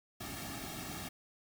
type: noise with comb filter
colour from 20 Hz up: pink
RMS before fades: -43 dBFS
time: 0.2-1.09 s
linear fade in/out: 10 ms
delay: 2 ms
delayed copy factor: -0.95
effects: none